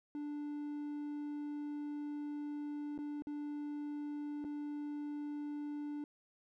triangle tone with dropouts, 293.7 Hz, D4, in tune, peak -37 dBFS, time 0.15-6.04 s, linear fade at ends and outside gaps 1 ms, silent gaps 2.978-2.988 / 3.222-3.27 / 4.442-4.448 s, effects none

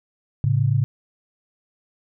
sine tone pair together, 110 / 138.5 Hz, A2 / C#3, 0 / -1 cents, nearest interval major third, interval 399 cents, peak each -19 dBFS, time 0.44-0.84 s, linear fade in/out 0 ms, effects none

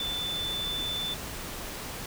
sine tone in noise, 3520 Hz, A7, in tune, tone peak -30 dBFS, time 0-1.14 s, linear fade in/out 2 ms, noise pink, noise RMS -38 dBFS, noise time 0-2.06 s, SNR +5 dB, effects none

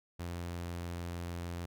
sawtooth tone, 86.5 Hz, F2, 16 cents flat, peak -34 dBFS, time 0.19-1.66 s, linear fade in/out 10 ms, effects none

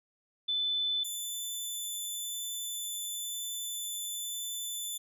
sine / 15% pulse tone pair in turn, 3511 / 3511 Hz, A7 / A7, -4 / -4 cents, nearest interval unison, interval 0 cents, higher neither, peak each -28 dBFS, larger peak neither, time 0.48-1.04 / 1.04-4.98 s, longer second, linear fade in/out 10 ms, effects none

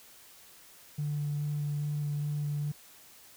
triangle tone with vibrato, 146.83 Hz, D3, in tune, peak -26 dBFS, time 0.98-2.72 s, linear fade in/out 10 ms, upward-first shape square, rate 2.4 Hz, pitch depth 8 cents each way, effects tanh soft clip ceiling -27 dBFS + white hiss -55 dBFS RMS until 3.36 s

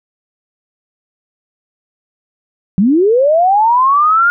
sine linear sweep, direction up, 174.61 to 1429 Hz, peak -7 dBFS, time 2.78-4.3 s, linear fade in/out 0 ms, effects none

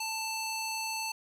square tone with band-pass filter, 884 Hz, A5, 8 cents sharp, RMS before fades -35 dBFS, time 0-1.12 s, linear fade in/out 5 ms, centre 5400 Hz, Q 0.64, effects 10-bit

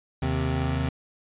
25% pulse tone pair together, 78.23 / 130.81 Hz, D#2 / C3, +10 / 0 cents, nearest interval major sixth, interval 890 cents, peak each -23 dBFS, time 0.22-0.89 s, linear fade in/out 5 ms, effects resampled to 8000 Hz

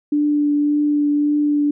sine tone with vibrato, 293.7 Hz, D4, in tune, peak -14 dBFS, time 0.12-1.71 s, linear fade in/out 5 ms, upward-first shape triangle, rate 1.8 Hz, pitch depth 13 cents each way, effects none

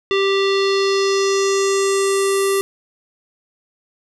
square tone with low-pass filter sweep, 392 Hz, G4, in tune, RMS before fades -17 dBFS, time 0.11-2.61 s, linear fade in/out 0 ms, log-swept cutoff 3300 to 11000 Hz, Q 2.9, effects none

